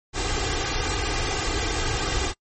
pink noise with comb filter, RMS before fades -25 dBFS, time 0.13-2.34 s, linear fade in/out 50 ms, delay 2.5 ms, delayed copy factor +0.75, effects noise-tail reverb RT60 0.1 s tail -26 dB re dry + MP3 32 kbps

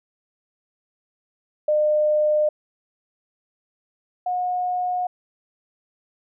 sine tone pair in turn, 605 / 724.1 Hz, D#5 / F#5, -49 / -38 cents, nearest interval minor third, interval 311 cents, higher second, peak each -16 / -21 dBFS, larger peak first, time 1.68-2.49 / 4.26-5.07 s, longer neither, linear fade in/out 5 ms, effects none

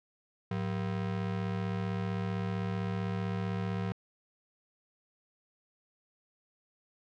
square ring-modulated tone, 144.7 Hz, D3, 25 cents flat, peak -29 dBFS, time 0.51-3.92 s, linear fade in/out 0 ms, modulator 37.8 Hz, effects low-pass 3000 Hz 12 dB/octave

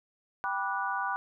sine chord, G major seventh, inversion none, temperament just, 784 / 980 / 1176 / 1470 Hz, G5 / B5 / D6 / F#6, 0 / -14 / +2 / -12 cents, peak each -35 / -34 / -35 / -34 dBFS, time 0.44-1.16 s, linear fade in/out 0 ms, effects none

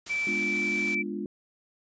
white noise, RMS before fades -40 dBFS, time 0.06-0.95 s, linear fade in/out 5 ms
sine tone, 2324 Hz, D7, 19 cents flat, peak -26 dBFS, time 0.09-1.03 s, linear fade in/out 20 ms
sine chord, G# diminished seventh, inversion none, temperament equal, 207.7 / 246.9 / 293.7 / 349.2 Hz, G#3 / B3 / D4 / F4, 0 / 0 / 0 / 0 cents, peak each -34 / -39 / -37 / -36 dBFS, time 0.27-1.26 s, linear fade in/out 2 ms
effects resampled to 16000 Hz

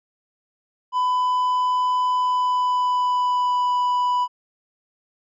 triangle tone with pitch glide, 1001 to 988.4 Hz, B5 to B5, +23 to +1 cents, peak -16 dBFS, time 0.92-4.28 s, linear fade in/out 50 ms, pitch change -22 cents, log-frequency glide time 2.16-3.75 s, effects resampled to 16000 Hz

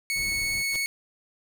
sawtooth tone with vibrato, 2209 Hz, C#7, 7 cents flat, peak -22 dBFS, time 0.1-0.86 s, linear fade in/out 0 ms, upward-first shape sine, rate 17 Hz, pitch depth 8 cents each way
brown noise, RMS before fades -41 dBFS, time 0.15-0.63 s, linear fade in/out 20 ms
pink noise with exponential growth, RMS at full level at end -36 dBFS, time 0.66-0.76 s, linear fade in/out 1 ms, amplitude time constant 20 ms
effects none

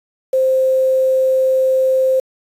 sine tone with quantisation, 523.3 Hz, C5, in tune, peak -11 dBFS, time 0.33-2.2 s, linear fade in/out 5 ms, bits 6, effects resampled to 32000 Hz

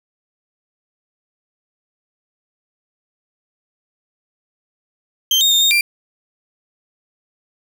35% pulse tone with pitch steps, 3141 / 3701 / 3645 / 3694 / 2373 Hz, G7 / A#7 / A#7 / A#7 / D7, +3 / -13 / -40 / -16 / +17 cents, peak -10 dBFS, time 5.31-5.81 s, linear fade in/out 2 ms, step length 100 ms, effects none

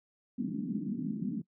pink band-pass noise, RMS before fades -35 dBFS, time 0.38-1.42 s, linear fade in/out 10 ms, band 170 to 280 Hz, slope 48 dB/octave, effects noise-tail reverb RT60 0.1 s tail -22 dB re dry

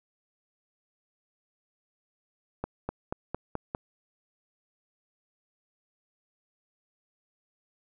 accelerating click train, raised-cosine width 1 ms, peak -17 dBFS, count 6, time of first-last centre 2.64-3.749 s, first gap 250 ms, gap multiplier 0.94, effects none

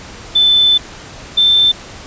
sine tone pair in turn, 3520 / 3553 Hz, A7 / A7, 0 / +16 cents, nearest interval unison, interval 16 cents, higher second, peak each -7 dBFS, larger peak neither, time 0.35-0.78 / 1.37-1.72 s, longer first, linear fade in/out 10 ms, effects pink hiss -33 dBFS RMS until 2.06 s + resampled to 16000 Hz

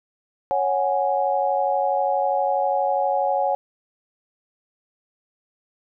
sine chord, C# suspended fourth, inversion none, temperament just, 554.4 / 739.2 / 831.5 Hz, C#5 / F#5 / G#5, 0 / -2 / +2 cents, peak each -23 dBFS, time 0.51-3.55 s, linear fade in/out 0 ms, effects none

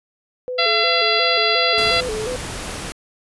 sine tone with vibrato, 466.2 Hz, A#4, in tune, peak -23 dBFS, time 0.48-2.36 s, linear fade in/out 0 ms, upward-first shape square, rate 2.8 Hz, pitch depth 130 cents each way
harmonic tone, 679 Hz, F5, 49 cents flat, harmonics 1 / 2 / 3 / 4 / 5 / 6 / 7, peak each -23 / -23 / -23 / -23 / -23 / -23 / -23 dBFS, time 0.58-2.01 s, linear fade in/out 10 ms
pink noise, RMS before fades -29 dBFS, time 1.78-2.92 s, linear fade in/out 0 ms
effects resampled to 24000 Hz

